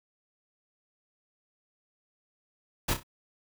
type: noise with echo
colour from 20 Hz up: pink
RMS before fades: -27 dBFS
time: 2.88-2.94 s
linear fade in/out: 10 ms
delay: 31 ms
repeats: 3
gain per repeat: -9 dB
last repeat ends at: 3.033 s
effects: none